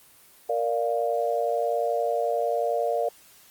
sine chord, Bb major, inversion none, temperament equal, 466.2 / 587.3 / 698.5 Hz, Bb4 / D5 / F5, 0 / 0 / 0 cents, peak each -27 dBFS, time 0.49-3.09 s, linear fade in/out 5 ms, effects white hiss -54 dBFS RMS until 3.5 s + Opus 24 kbps

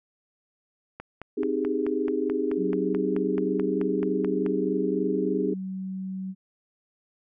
click train, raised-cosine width 0.5 ms, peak -22 dBFS, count 17, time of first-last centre 1-4.463 s, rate 4.62 Hz
sine chord, Ab major seventh, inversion first, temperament equal, 261.6 / 311.1 / 392 / 415.3 Hz, C4 / Eb4 / G4 / Ab4, 0 / 0 / 0 / 0 cents, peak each -30 / -29 / -30 / -28 dBFS, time 1.37-5.54 s, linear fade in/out 10 ms
sine tone with pitch glide, 185.5 to 189.29 Hz, F#3 to F#3, +5 to +40 cents, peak -30 dBFS, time 2.56-6.35 s, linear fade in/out 50 ms, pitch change +35 cents, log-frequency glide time 2.67-3.02 s
effects none

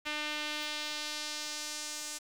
sawtooth tone with band-pass filter sweep, 300.6 Hz, D4, 40 cents sharp, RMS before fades -38 dBFS, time 0.05-2.19 s, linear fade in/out 20 ms, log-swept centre 2700 to 7300 Hz, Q 1.4, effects 9-bit

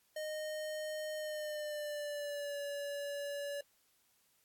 square tone with pitch glide, 616 to 571.4 Hz, D#5 to D5, -17 to -48 cents, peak -39 dBFS, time 0.16-3.61 s, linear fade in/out 5 ms, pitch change -131 cents, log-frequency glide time 1.15-2.59 s, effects white hiss -73 dBFS RMS until 4.44 s + AAC 64 kbps

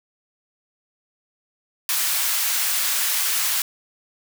white high-pass noise, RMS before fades -22 dBFS, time 1.89-3.62 s, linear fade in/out 2 ms, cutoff 1100 Hz, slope 12 dB/octave, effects none

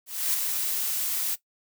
blue noise with ADSR envelope, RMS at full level -24 dBFS, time 0.06-1.36 s, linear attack 280 ms, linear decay 4 ms, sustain -4 dB, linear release 22 ms, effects noise-tail reverb RT60 0.1 s tail -17 dB re dry

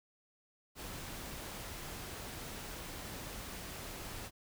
pink noise, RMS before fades -45 dBFS, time 0.75-4.31 s, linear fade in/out 50 ms, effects none

